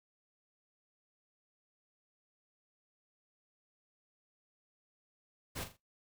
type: noise with echo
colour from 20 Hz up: pink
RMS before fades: -40 dBFS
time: 5.55-5.65 s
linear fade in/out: 20 ms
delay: 41 ms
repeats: 3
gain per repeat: -9 dB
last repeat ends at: 5.773 s
effects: noise-tail reverb RT60 0.2 s tail -20 dB re dry